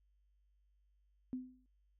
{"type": "tone with exponential decay", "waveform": "sine", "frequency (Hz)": 254.7, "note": "C4", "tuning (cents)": -46, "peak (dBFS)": -35, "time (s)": [1.33, 1.66], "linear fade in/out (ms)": 0, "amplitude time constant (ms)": 71, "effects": ["added 50 Hz sine -70 dBFS peak until 1.99 s"]}